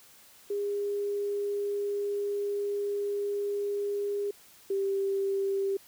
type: tone pair in turn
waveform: sine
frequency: 406.6 / 392.4 Hz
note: G#4 / G4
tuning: -37 / +2 cents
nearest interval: minor second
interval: 61 cents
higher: first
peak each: -28 / -26 dBFS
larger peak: second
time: 0.5-4.31 / 4.7-5.77 s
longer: first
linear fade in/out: 5 ms
effects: white hiss -56 dBFS RMS until 5.87 s